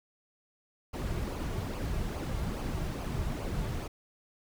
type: noise with flanger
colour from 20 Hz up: brown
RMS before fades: -34 dBFS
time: 0.93-3.88 s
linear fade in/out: 10 ms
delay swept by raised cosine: 0.53 to 4.03 ms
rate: 2.4 Hz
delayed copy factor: -0.55
effects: none